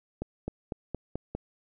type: accelerating click train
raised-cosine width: 2 ms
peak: -19 dBFS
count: 6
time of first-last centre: 0.22-1.35 s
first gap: 260 ms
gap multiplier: 0.93
effects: none